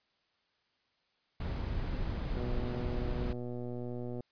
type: noise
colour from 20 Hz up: brown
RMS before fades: -35 dBFS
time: 1.4-3.33 s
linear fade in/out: 5 ms
type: click train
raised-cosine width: 2 ms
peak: -28 dBFS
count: 225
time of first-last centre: 2.37-4.206 s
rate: 122 Hz
effects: white hiss -75 dBFS RMS until 4.31 s + resampled to 11025 Hz